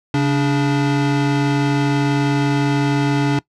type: tone pair together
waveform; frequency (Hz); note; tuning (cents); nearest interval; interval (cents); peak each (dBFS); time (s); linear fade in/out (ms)
square; 137.98 / 289.1; C#3 / D4; -8 / -27; octave + minor second; 1281; -18; 0.14-3.39; 2
effects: noise-tail reverb RT60 0.1 s tail -21 dB re dry + low-pass 5000 Hz 12 dB/octave